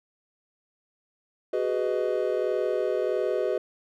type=chord; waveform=triangle; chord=G# minor seventh; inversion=third; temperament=just; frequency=373.8 / 415.3 / 498.4 / 623 Hz; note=F#4 / G#4 / B4 / D#5; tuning=+18 / 0 / +16 / +2 cents; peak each=-27 / -28 / -27 / -28 dBFS; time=1.53-3.58 s; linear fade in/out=5 ms; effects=none